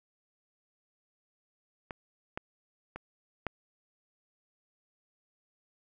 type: clicks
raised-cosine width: 0.5 ms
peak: -23 / -20 / -25 / -17 dBFS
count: 4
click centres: 1.908 / 2.375 / 2.96 / 3.467 s
effects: none